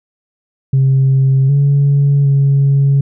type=tone with pitch steps; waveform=sine; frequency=134.1 / 141.3 / 138.9 Hz; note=C3 / C#3 / C#3; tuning=+43 / +34 / +4 cents; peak=-6 dBFS; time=0.73-3.01 s; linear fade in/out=5 ms; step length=760 ms; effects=tanh soft clip ceiling -5 dBFS